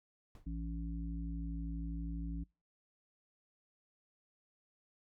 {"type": "noise with exponential decay", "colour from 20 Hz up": "brown", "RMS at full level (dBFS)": -47, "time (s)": [0.35, 0.51], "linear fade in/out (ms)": 2, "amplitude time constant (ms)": 34}
{"type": "harmonic tone", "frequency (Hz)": 56.2, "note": "A1", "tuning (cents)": 37, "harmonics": [1, 3, 5], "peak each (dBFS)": [-39, -44, -46], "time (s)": [0.46, 2.44], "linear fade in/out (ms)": 10}
{"effects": ["noise-tail reverb RT60 0.3 s tail -25 dB re dry"]}